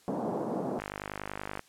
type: band-pass noise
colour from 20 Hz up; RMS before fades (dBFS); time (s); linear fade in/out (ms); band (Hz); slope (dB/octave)
pink; -33; 0.08-0.79; 0; 180 to 830; 24
type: click train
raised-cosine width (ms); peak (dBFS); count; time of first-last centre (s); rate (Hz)
0.5; -20; 41; 0.8-1.594; 50.4
effects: white hiss -61 dBFS RMS until 1.68 s + low-pass 10000 Hz 12 dB/octave